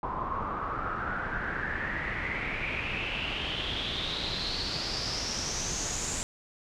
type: noise with low-pass filter sweep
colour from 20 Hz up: pink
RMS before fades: -33 dBFS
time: 0.03-6.23 s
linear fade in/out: 0 ms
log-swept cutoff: 1000 to 7400 Hz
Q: 7
effects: none